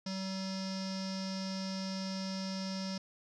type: tone with low-pass filter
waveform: square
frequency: 190.8 Hz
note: G3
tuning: 47 cents flat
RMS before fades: -38 dBFS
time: 0.06-2.98 s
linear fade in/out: 5 ms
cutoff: 5300 Hz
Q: 8.7
effects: none